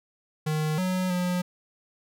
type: tone with pitch steps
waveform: square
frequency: 154.4 / 184.5 / 179.5 Hz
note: D#3 / F#3 / F3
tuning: -13 / -5 / +48 cents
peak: -25 dBFS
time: 0.46-1.42 s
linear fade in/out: 10 ms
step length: 320 ms
effects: none